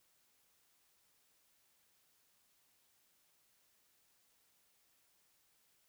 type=silence; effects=white hiss -74 dBFS RMS until 5.88 s